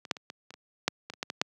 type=clicks; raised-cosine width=0.2 ms; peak=-25 / -8 / -25 / -22 / -27 / -29 / -6 / -20 / -27 / -14 / -15 / -6 dBFS; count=12; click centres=0.052 / 0.112 / 0.168 / 0.301 / 0.506 / 0.54 / 0.88 / 1.1 / 1.137 / 1.229 / 1.301 / 1.415 s; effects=high-pass 150 Hz 12 dB/octave